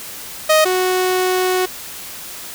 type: tone pair in turn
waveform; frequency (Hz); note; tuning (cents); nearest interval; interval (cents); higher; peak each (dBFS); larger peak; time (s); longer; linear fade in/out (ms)
sawtooth; 624 / 368.8; D#5 / F#4; +5 / -6; major sixth; 911; first; -6 / -11; first; 0.49-0.65 / 0.65-1.66; second; 10
effects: white hiss -32 dBFS RMS until 2.54 s